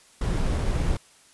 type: noise with sample-and-hold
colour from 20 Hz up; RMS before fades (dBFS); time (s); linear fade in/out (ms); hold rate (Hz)
brown; -24; 0.21-0.97; 5; 8820
effects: white hiss -55 dBFS RMS until 1.33 s + resampled to 24000 Hz